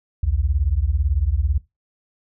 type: beating tone pair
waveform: sine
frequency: 61.4 / 79.4 Hz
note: B1 / D#2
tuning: -9 / +36 cents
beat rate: 18 Hz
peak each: -20 dBFS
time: 0.23-1.58 s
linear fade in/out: 5 ms
effects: noise-tail reverb RT60 0.2 s tail -18 dB re dry